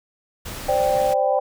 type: noise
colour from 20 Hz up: pink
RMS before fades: -33 dBFS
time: 0.45-1.14 s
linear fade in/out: 10 ms
type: chord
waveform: sine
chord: C suspended second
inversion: none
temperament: just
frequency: 523.3 / 588.7 / 784.9 Hz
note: C5 / D5 / G5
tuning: 0 / +4 / +2 cents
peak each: -21 dBFS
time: 0.68-1.4 s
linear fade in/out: 10 ms
type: tone with exponential growth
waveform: sine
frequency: 996 Hz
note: B5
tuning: 14 cents sharp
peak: -30 dBFS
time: 0.74-1.39 s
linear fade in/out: 1 ms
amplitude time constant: 140 ms
effects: none